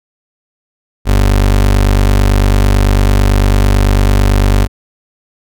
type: tone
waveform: 30% pulse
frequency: 49 Hz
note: G1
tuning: in tune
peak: -4 dBFS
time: 1.05-4.68 s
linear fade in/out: 50 ms
effects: none